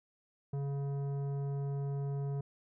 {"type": "tone with tanh clipping", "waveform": "sine", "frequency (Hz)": 140, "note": "C#3", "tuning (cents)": 18, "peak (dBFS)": -35, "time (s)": [0.53, 2.41], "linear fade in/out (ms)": 5, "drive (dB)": 12, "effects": []}